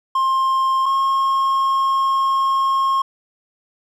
triangle tone pair in turn, 1060 / 1077.9 Hz, C6 / C#6, +22 / -49 cents, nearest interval unison, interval 29 cents, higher second, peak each -13 dBFS, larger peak neither, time 0.15-0.86 / 0.86-3.02 s, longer second, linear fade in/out 5 ms, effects none

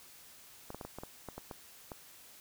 clicks, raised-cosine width 1 ms, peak -28 dBFS, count 10, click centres 0.704 / 0.746 / 0.812 / 0.85 / 0.986 / 1.035 / 1.287 / 1.38 / 1.512 / 1.918 s, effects white hiss -56 dBFS RMS until 2.4 s

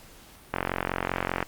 click train, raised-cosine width 0.5 ms, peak -10 dBFS, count 41, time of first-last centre 0.54-1.427 s, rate 45.1 Hz, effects pink hiss -51 dBFS RMS until 1.47 s + Opus 48 kbps

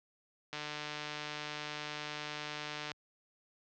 click train, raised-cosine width 0.2 ms, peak -22 dBFS, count 359, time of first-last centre 0.53-2.917 s, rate 150 Hz, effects high-pass 60 Hz 12 dB/octave + low-pass 5000 Hz 12 dB/octave

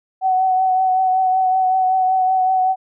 sine tone with vibrato, 750 Hz, F#5, 23 cents sharp, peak -13 dBFS, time 0.21-2.76 s, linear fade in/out 50 ms, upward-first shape triangle, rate 5.3 Hz, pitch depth 26 cents each way, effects none

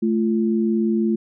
sine tone pair together, 219 / 344.9 Hz, A3 / F4, -8 / -22 cents, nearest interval minor sixth, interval 786 cents, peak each -18 / -22 dBFS, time 0.02-1.16 s, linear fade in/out 10 ms, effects none

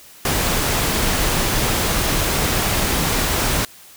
pink noise, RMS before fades -19 dBFS, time 0.25-3.65 s, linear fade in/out 2 ms, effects white hiss -44 dBFS RMS until 3.96 s

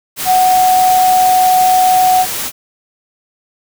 sine tone in noise, 740 Hz, F#5, in tune, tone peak -7 dBFS, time 0.25-2.26 s, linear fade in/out 50 ms, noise white, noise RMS -20 dBFS, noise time 0.16-2.52 s, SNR +10 dB, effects none

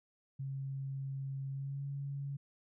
sine tone with pitch glide, 136 to 139.9 Hz, C#3 to C#3, -33 to +16 cents, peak -37 dBFS, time 0.39-2.37 s, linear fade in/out 10 ms, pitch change +49 cents, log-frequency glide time 1.5-1.84 s, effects none

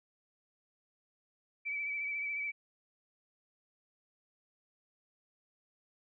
sine tone with vibrato, 2301 Hz, D7, 36 cents flat, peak -34 dBFS, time 1.65-2.52 s, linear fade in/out 20 ms, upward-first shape sine, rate 14 Hz, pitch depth 30 cents each way, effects none

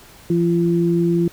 sine tone pair together, 170.5 / 341.8 Hz, F3 / F4, -41 / -37 cents, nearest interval octave, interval 1204 cents, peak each -17 dBFS, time 0.3-1.28 s, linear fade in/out 2 ms, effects pink hiss -45 dBFS RMS until 1.32 s

